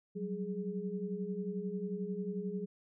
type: tone cluster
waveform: sine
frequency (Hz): 183.2 / 194.4 / 416.9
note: F#3 / G3 / G#4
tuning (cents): -17 / -14 / +7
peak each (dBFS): -39 / -40 / -40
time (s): 0.15-2.66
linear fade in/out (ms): 20
effects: none